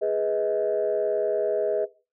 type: chord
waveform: sine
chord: G# minor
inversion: none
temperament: equal with one note detuned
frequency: 415.3 / 493.9 / 633.1 Hz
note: G#4 / B4 / D#5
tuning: 0 / 0 / +30 cents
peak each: -25 / -27 / -25 dBFS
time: 0.01-1.86 s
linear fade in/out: 20 ms
effects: noise-tail reverb RT60 0.3 s tail -17 dB re dry + tanh soft clip ceiling -15 dBFS